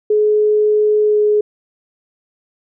sine tone with pitch glide, 423.5 to 420.3 Hz, G#4 to G#4, +34 to +21 cents, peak -10 dBFS, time 0.1-1.41 s, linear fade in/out 5 ms, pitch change -13 cents, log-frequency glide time 1.05-1.18 s, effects none

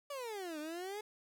30% pulse exponential two-way sweep, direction down then up, 587.3 to 295.7 to 431.6 Hz, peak -38 dBFS, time 0.1-1.01 s, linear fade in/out 5 ms, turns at 0.59 s, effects none

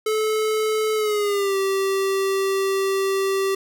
square tone with pitch glide, 433.4 to 388.4 Hz, A4 to G4, -26 to -16 cents, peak -20 dBFS, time 0.06-3.55 s, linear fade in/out 5 ms, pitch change -190 cents, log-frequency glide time 0.95-1.57 s, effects none

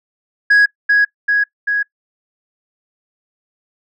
sine tone with echo, 1661.2 Hz, G#6, in tune, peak -4 dBFS, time 0.5-0.66 s, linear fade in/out 10 ms, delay 390 ms, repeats 3, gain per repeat -3 dB, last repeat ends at 1.83 s, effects noise-tail reverb RT60 0.1 s tail -22 dB re dry + tanh soft clip ceiling -6 dBFS

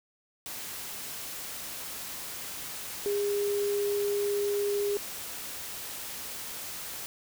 sine tone in noise, 407.5 Hz, G#4, 33 cents flat, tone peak -26 dBFS, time 3.06-4.97 s, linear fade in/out 0 ms, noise white, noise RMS -39 dBFS, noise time 0.46-7.06 s, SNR +10 dB, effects none

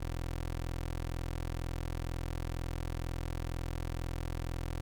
20% pulse tone, 42.09 Hz, E1, 37 cents sharp, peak -30 dBFS, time 0-4.81 s, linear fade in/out 10 ms, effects none

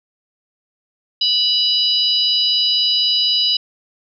harmonic tone, 984 Hz, B5, 7 cents flat, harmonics 3 / 4 / 5, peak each -18 / -18 / -18 dBFS, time 1.21-3.57 s, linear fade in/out 5 ms, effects none

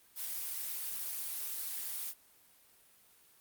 blue noise, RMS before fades -39 dBFS, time 0.15-2.14 s, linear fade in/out 50 ms, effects white hiss -64 dBFS RMS until 3.4 s + Opus 32 kbps

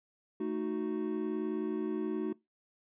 triangle chord, D# diminished, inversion second, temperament equal, 220 / 311.1 / 370 Hz, A3 / D#4 / F#4, 0 / 0 / 0 cents, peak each -36 / -34 / -33 dBFS, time 0.4-2.33 s, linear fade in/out 5 ms, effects noise-tail reverb RT60 0.2 s tail -22 dB re dry + resampled to 8000 Hz

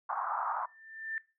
pink band-pass noise, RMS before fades -34 dBFS, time 0.09-0.66 s, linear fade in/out 10 ms, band 800 to 1300 Hz, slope 48 dB/octave
sine tone with exponential growth, 1783 Hz, A6, 22 cents sharp, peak -31 dBFS, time 0.49-1.18 s, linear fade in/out 1 ms, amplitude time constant 150 ms
effects noise-tail reverb RT60 0.3 s tail -22 dB re dry

